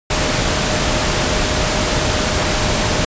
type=tone in noise; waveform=sine; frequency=614 Hz; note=D#5; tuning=23 cents flat; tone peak=-26 dBFS; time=0.1-3.05 s; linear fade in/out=5 ms; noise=pink; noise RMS=-17 dBFS; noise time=0.1-3.05 s; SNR=-12 dB; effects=resampled to 16000 Hz